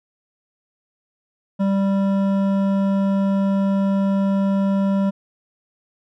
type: tone with hard clipping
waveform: sine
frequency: 196 Hz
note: G3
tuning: in tune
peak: -18 dBFS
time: 1.59-5.11 s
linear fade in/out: 20 ms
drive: 11 dB
effects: none